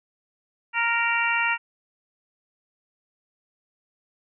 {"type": "harmonic tone with a mistuned harmonic", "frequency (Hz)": 466.2, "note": "A#4", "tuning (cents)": 0, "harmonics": [2, 3, 4, 5, 6], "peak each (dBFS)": [-27, -27, -27, -27, -27], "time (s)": [0.73, 1.58], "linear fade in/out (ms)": 50, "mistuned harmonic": 6, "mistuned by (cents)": -25, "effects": []}